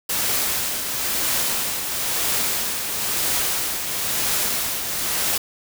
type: noise with tremolo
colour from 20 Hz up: white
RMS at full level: -21 dBFS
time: 0.09-5.38 s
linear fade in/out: 5 ms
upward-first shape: triangle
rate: 1 Hz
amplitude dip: 50%
effects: none